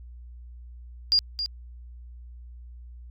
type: tone with echo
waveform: sine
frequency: 4816 Hz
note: D8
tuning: 43 cents sharp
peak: -17 dBFS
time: 1.12-1.19 s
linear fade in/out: 0 ms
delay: 270 ms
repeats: 1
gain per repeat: -9 dB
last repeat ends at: 1.46 s
effects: added 60 Hz sine -41 dBFS peak until 3.1 s